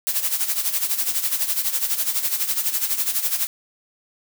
blue noise with tremolo, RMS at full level -20 dBFS, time 0.07-3.47 s, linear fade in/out 0 ms, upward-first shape sine, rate 12 Hz, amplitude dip 70%, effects none

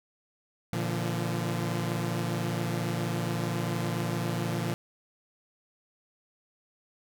sawtooth chord, Bb major, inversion none, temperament equal with one note detuned, 116.54 / 146.83 / 171.22 Hz, Bb2 / D3 / F3, 0 / 0 / -34 cents, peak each -28 / -32 / -28 dBFS, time 0.73-4.74 s, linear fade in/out 0 ms, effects none

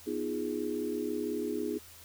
sine chord, F half-diminished seventh, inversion second, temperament equal, 246.9 / 311.1 / 349.2 / 415.3 Hz, Cb4 / Eb4 / F4 / Ab4, 0 / 0 / 0 / 0 cents, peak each -38 / -36 / -38 / -35 dBFS, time 0.06-1.79 s, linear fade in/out 20 ms, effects added 84 Hz sine -59 dBFS peak until 2.04 s + white hiss -53 dBFS RMS until 2.04 s

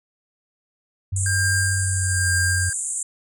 sine tone with pitch glide, 95.7 to 89.81 Hz, G2 to F2, -41 to +49 cents, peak -21 dBFS, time 1.12-2.7 s, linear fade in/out 10 ms, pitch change -110 cents, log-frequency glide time 1.75-2.34 s
white band-pass noise, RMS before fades -27 dBFS, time 1.16-3.03 s, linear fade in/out 5 ms, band 7000 to 9500 Hz, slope 96 dB/octave
square tone with tremolo, 1600 Hz, G6, 35 cents sharp, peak -21 dBFS, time 1.26-2.73 s, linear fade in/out 2 ms, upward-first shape sine, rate 1.1 Hz, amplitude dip 75%
effects none

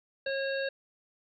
harmonic tone, 544 Hz, C#5, 33 cents flat, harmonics 1 / 3 / 5 / 7 / 8, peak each -31 / -35 / -43 / -44 / -45 dBFS, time 0.26-0.69 s, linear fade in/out 5 ms
clicks, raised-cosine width 1 ms, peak -39 / -43 dBFS, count 2, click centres 0.272 / 0.294 s
effects none

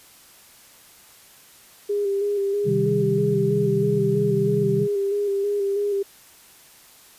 sine tone with vibrato, 402.6 Hz, G4, 46 cents sharp, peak -20 dBFS, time 1.89-6.03 s, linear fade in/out 10 ms, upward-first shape square, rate 3.1 Hz, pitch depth 27 cents each way
sine chord, C minor, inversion none, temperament equal, 130.81 / 155.56 / 196 Hz, C3 / Eb3 / G3, 0 / 0 / 0 cents, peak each -25 dBFS, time 2.64-4.88 s, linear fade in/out 50 ms
effects white hiss -50 dBFS RMS until 7.18 s + resampled to 32000 Hz

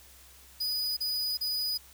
45% pulse tone bursts, 4957 Hz, D#8, 7 cents flat, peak -28 dBFS, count 3, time 0.6-1.778 s, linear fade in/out 10 ms, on 370 ms, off 34 ms, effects added 65 Hz sine -58 dBFS peak until 1.93 s + white hiss -55 dBFS RMS until 1.93 s

